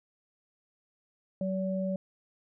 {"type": "tone pair together", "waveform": "sine", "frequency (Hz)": [189, 571.3], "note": ["F#3", "D5"], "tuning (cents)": [37, -48], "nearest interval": "octave + perfect fifth", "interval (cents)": 1915, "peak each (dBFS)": [-30, -33], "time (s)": [1.41, 1.96], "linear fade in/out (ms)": 2, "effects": []}